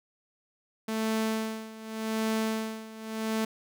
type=tone with tremolo; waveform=sawtooth; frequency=220.6 Hz; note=A3; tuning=5 cents sharp; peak=-22 dBFS; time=0.88-3.45 s; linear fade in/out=5 ms; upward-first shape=sine; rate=0.86 Hz; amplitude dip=85%; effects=none